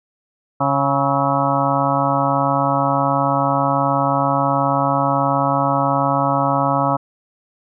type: harmonic tone with a mistuned harmonic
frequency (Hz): 138.59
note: C#3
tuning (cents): 0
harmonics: 1 / 2 / 4 / 5 / 6 / 7 / 8 / 9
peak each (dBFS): -23 / -23 / -23 / -23 / -23 / -23 / -23 / -23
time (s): 0.6-6.97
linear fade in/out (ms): 10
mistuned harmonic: 9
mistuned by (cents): +63
effects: none